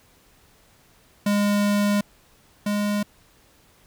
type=tone pair in turn; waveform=square; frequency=204.7 / 206.2 Hz; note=G#3 / G#3; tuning=-25 / -12 cents; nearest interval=unison; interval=13 cents; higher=second; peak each=-19 / -22 dBFS; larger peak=first; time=1.26-2.01 / 2.66-3.03 s; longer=first; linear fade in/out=5 ms; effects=pink hiss -57 dBFS RMS until 3.86 s